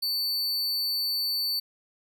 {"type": "tone", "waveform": "45% pulse", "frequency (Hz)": 4500, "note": "C#8", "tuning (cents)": 25, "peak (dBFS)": -25, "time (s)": [0.02, 1.6], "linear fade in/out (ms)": 10, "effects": []}